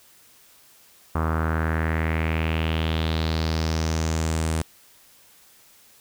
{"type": "tone with low-pass filter sweep", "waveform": "sawtooth", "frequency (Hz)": 80.1, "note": "E2", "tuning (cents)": -49, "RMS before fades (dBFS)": -24, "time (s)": [1.15, 4.62], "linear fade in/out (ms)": 5, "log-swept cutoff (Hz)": [1200, 9200], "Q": 3.5, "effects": ["white hiss -54 dBFS RMS until 6 s"]}